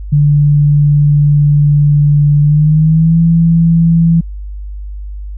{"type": "tone with pitch glide", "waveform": "sine", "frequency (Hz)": [146.3, 166.12], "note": ["D3", "E3"], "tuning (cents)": [-6, 14], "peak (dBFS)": -5, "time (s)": [0.12, 4.21], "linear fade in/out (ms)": 10, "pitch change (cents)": 220, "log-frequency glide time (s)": [2.41, 3.19], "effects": ["added 50 Hz sine -21 dBFS peak until 5.37 s"]}